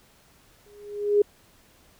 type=tone with exponential growth; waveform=sine; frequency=412 Hz; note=G#4; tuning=14 cents flat; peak=-13 dBFS; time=0.66-1.22 s; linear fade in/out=5 ms; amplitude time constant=120 ms; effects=pink hiss -58 dBFS RMS until 1.99 s